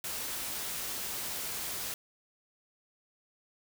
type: noise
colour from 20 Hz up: white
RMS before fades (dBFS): -37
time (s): 0.04-1.94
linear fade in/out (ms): 2
effects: none